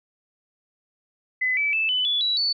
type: tone with pitch steps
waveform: sine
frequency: 2017 / 2304 / 2631 / 3005 / 3432 / 3919 / 4476 Hz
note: B6 / D7 / E7 / F#7 / A7 / B7 / C#8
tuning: +36 / -34 / -4 / +26 / -44 / -14 / +16 cents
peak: -20 dBFS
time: 1.41-2.53 s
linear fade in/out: 10 ms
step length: 160 ms
effects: none